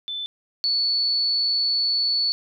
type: tone pair in turn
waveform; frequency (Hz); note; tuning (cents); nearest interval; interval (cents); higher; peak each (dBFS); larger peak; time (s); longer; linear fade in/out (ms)
sine; 3520 / 4441; A7 / C#8; 0 / +2; major third; 402; second; -27 / -19; second; 0.08-0.26 / 0.64-2.32; second; 0
effects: none